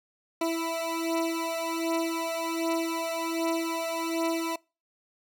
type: beating tone pair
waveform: 20% pulse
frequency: 329.6 / 330.9 Hz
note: E4 / E4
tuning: 0 / +7 cents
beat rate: 1.3 Hz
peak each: -25 / -26 dBFS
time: 0.41-4.56 s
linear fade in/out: 5 ms
effects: noise-tail reverb RT60 0.3 s tail -25 dB re dry